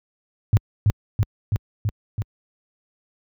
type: tone with echo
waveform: sine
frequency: 104.5 Hz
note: G#2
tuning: 11 cents sharp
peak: -10 dBFS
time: 0.53-0.57 s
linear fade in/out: 0 ms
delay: 330 ms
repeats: 5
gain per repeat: -2 dB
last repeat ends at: 2.22 s
effects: high-pass 60 Hz 12 dB/octave